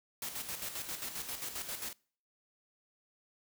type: noise with tremolo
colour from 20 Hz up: white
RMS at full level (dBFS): -39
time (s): 0.22-1.93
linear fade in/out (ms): 2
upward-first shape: square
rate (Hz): 7.5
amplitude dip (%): 55
effects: noise-tail reverb RT60 0.5 s tail -26 dB re dry